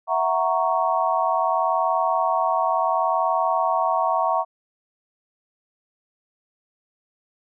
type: chord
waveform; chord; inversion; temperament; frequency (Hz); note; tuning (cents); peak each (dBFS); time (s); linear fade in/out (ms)
sine; F# dominant seventh; third; equal; 659.3 / 740 / 932.3 / 1108.7; E5 / F#5 / A#5 / C#6; 0 / 0 / 0 / 0; -24; 0.07-4.45; 50
effects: none